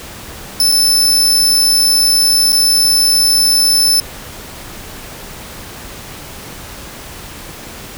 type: tone with dropouts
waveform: sawtooth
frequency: 5274 Hz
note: E8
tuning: in tune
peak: -6 dBFS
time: 0.6-4 s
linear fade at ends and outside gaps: 1 ms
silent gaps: 0.717-0.722 / 2.521-2.528 s
effects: pink hiss -31 dBFS RMS until 7.97 s